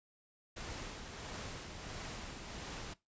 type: noise with tremolo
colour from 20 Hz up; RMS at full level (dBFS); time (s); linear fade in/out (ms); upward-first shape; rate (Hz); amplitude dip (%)
pink; -44; 0.56-2.94; 10; sine; 1.5; 35
effects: noise-tail reverb RT60 0.2 s tail -19 dB re dry + resampled to 16000 Hz